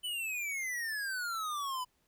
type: exponential sweep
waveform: square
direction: down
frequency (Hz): 3027 to 988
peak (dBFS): -35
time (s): 0.03-1.85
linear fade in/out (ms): 20
effects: pink hiss -74 dBFS RMS until 2.07 s